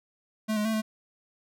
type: tone with pitch steps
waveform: square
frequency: 217 / 210.5 / 221.3 / 217.3 Hz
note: A3 / G#3 / A3 / A3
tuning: -24 / +24 / +10 / -21 cents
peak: -26 dBFS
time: 0.48-0.82 s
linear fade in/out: 20 ms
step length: 85 ms
effects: none